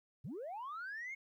sine linear sweep, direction up, 99.9 to 2198 Hz, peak -40 dBFS, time 0.24-1.15 s, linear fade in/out 10 ms, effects tanh soft clip ceiling -39 dBFS + 13-bit

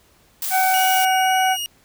blue noise, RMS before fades -25 dBFS, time 0.42-1.05 s, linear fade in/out 2 ms
harmonic tone, 753 Hz, F#5, 30 cents sharp, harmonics 1 / 2 / 3, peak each -16 / -24 / -27 dBFS, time 0.5-1.57 s, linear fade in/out 50 ms
sawtooth tone with vibrato, 2882 Hz, F#7, 46 cents flat, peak -21 dBFS, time 0.74-1.66 s, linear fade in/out 0 ms, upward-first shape sine, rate 1.9 Hz, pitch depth 11 cents each way
effects pink hiss -56 dBFS RMS until 1.84 s

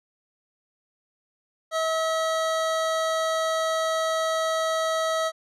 25% pulse tone, 644 Hz, E5, 41 cents flat, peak -19 dBFS, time 1.71-5.32 s, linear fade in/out 50 ms, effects low-pass 8000 Hz 12 dB/octave

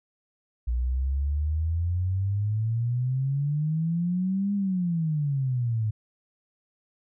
sine exponential two-way sweep, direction up then down, 58.8 to 203.9 to 105.9 Hz, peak -23 dBFS, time 0.67-5.91 s, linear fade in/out 10 ms, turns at 4.54 s, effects none

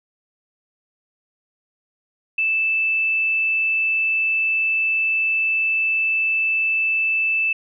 sine tone, 2637 Hz, E7, in tune, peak -17 dBFS, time 2.38-7.53 s, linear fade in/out 5 ms, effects none

